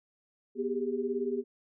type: tone cluster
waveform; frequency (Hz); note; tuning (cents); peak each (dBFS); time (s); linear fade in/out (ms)
sine; 244.2 / 390.5 / 408.3; B3 / G4 / G#4; -19 / -7 / -29; -35 / -33 / -33; 0.55-1.44; 50
effects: none